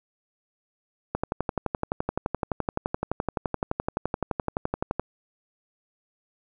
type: click train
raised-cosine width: 1 ms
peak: -11 dBFS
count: 46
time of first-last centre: 1.15-4.996 s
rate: 11.7 Hz
effects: none